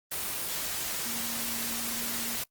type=tone in noise; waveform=sine; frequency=233.1 Hz; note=A#3; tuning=in tune; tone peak=-41 dBFS; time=1.05-2.37 s; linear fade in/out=10 ms; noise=white; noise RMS=-33 dBFS; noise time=0.11-2.44 s; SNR=-11 dB; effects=noise-tail reverb RT60 0.1 s tail -23 dB re dry + Opus 24 kbps